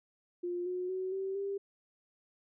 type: tone with pitch steps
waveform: sine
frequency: 352.5 / 363 / 373.9 / 385.1 / 396.6 Hz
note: F4 / F#4 / F#4 / G4 / G4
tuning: +16 / -33 / +18 / -31 / +20 cents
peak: -33 dBFS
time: 0.43-1.58 s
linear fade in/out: 10 ms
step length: 230 ms
effects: none